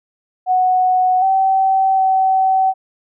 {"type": "tone with pitch steps", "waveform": "sine", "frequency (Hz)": [739, 768, 762], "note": ["F#5", "G5", "G5"], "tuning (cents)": [-2, -36, -49], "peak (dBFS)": -11, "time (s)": [0.46, 2.74], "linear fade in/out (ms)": 50, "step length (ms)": 760, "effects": []}